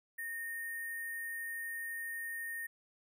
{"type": "tone with sample-and-hold", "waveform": "sine", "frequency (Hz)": 1844, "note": "A#6", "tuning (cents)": -19, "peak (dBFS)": -38, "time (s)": [0.18, 2.67], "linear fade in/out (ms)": 10, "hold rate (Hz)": 11025, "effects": []}